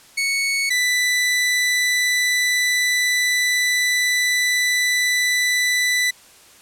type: tone pair in turn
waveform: sawtooth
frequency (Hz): 2217 / 1986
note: C#7 / B6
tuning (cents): 0 / +9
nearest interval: major second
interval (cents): 191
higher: first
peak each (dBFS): -15 / -13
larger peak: second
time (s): 0.17-0.7 / 0.7-6.11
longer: second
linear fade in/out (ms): 10
effects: white hiss -48 dBFS RMS until 6.61 s + low-pass 11000 Hz 12 dB/octave